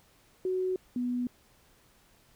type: tone pair in turn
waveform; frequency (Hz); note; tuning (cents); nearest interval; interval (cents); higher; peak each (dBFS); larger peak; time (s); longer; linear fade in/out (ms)
sine; 371.2 / 246.1; F#4 / B3; +6 / -6; perfect fifth; 712; first; -27 / -28; first; 0.45-0.76 / 0.96-1.27; neither; 2
effects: pink hiss -63 dBFS RMS until 2.35 s